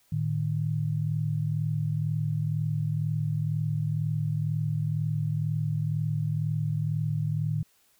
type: tone pair together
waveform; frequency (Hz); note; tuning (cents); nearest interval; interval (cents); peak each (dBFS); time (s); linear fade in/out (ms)
sine; 110.64 / 152.7; A2 / D#3; +10 / -32; tritone; 558; -29 / -27; 0.12-7.63; 5
effects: white hiss -65 dBFS RMS until 7.99 s